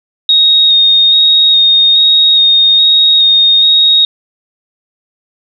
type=tone with vibrato; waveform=sine; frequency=3729 Hz; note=A#7; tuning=in tune; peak=-4 dBFS; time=0.29-4.05 s; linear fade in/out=2 ms; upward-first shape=square; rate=1.2 Hz; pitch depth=13 cents each way; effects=none